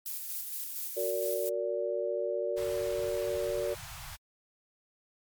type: noise with tremolo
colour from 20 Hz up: violet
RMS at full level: -36 dBFS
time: 0.06-1.49 s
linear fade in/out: 0 ms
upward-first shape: square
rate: 4.3 Hz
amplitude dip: 30%
type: chord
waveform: sine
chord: Gb augmented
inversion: none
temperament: just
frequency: 370 / 462.5 / 578.1 Hz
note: Gb4 / Bb4 / D5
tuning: 0 / -14 / -27 cents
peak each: -35 / -34 / -32 dBFS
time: 0.96-3.75 s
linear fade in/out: 20 ms
type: band-stop noise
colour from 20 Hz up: pink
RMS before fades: -44 dBFS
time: 2.56-4.17 s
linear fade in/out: 20 ms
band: 160 to 690 Hz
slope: 48 dB/octave
effects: MP3 96 kbps